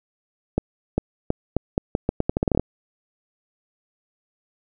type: accelerating click train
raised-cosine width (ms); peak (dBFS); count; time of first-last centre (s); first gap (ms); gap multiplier
2; -6; 16; 0.58-2.596; 400; 0.81
effects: none